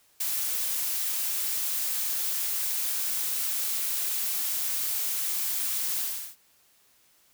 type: noise with ADSR envelope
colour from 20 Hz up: blue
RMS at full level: -27 dBFS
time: 0.2-6.36 s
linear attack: 7 ms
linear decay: 6 ms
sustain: -2 dB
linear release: 350 ms
effects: white hiss -63 dBFS RMS until 7.33 s